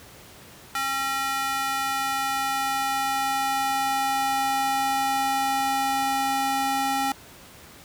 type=tone with high-pass filter sweep; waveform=square; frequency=270 Hz; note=C#4; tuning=45 cents flat; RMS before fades=-25 dBFS; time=0.75-7.12 s; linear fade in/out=2 ms; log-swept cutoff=1200 to 580 Hz; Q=1.8; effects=pink hiss -47 dBFS RMS until 7.84 s + high-pass 60 Hz 12 dB/octave